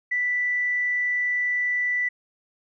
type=tone with tanh clipping; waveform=triangle; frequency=1975 Hz; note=B6; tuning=in tune; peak=-21 dBFS; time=0.11-2.09 s; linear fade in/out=10 ms; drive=2 dB; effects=resampled to 16000 Hz